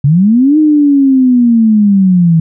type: linear two-way sweep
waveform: sine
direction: up then down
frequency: 132.3 to 311.1 to 159.8 Hz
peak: -4 dBFS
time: 0.04-2.4 s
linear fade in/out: 5 ms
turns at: 0.58 s
effects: none